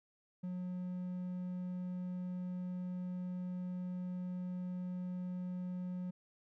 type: tone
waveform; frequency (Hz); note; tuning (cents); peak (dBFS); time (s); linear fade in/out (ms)
triangle; 180.9; F#3; -39; -36; 0.43-6.11; 10
effects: none